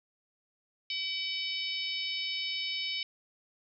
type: harmonic tone with a mistuned harmonic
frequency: 751 Hz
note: F#5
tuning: 26 cents sharp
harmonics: 3 / 4 / 5 / 6 / 7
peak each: -38 / -36 / -38 / -43 / -40 dBFS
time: 0.9-3.03 s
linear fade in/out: 2 ms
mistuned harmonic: 3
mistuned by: +33 cents
effects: none